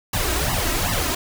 pink noise with flanger, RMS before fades -22 dBFS, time 0.13-1.15 s, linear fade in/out 5 ms, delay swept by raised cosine 1 to 3.2 ms, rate 2.6 Hz, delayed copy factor +0.85, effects none

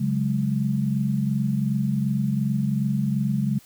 sine chord, C# suspended fourth, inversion none, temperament equal, 138.59 / 185 / 207.7 Hz, C#3 / F#3 / G#3, 0 / 0 / 0 cents, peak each -24 / -28 / -24 dBFS, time 0-3.59 s, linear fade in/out 10 ms, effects white hiss -53 dBFS RMS until 3.65 s

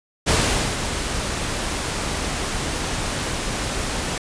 pink noise with ADSR envelope, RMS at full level -17 dBFS, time 0.26-4.18 s, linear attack 27 ms, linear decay 470 ms, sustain -8 dB, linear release 3 ms, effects resampled to 22050 Hz

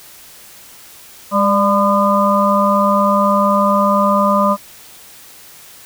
harmonic tone with a mistuned harmonic, 202.7 Hz, G#3, 42 cents flat, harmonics 1 / 3 / 5 / 6, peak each -16 / -16 / -16 / -16 dBFS, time 1.31-4.57 s, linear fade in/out 50 ms, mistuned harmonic 3, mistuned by -46 cents, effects white hiss -40 dBFS RMS until 5.85 s

